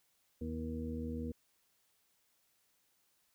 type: harmonic tone with a mistuned harmonic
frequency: 80.2 Hz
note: E2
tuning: 47 cents flat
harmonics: 1 / 2 / 3 / 4 / 6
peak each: -42 / -48 / -40 / -49 / -46 dBFS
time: 0.41-1.32 s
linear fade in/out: 5 ms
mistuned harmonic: 6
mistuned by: -25 cents
effects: white hiss -75 dBFS RMS until 3.34 s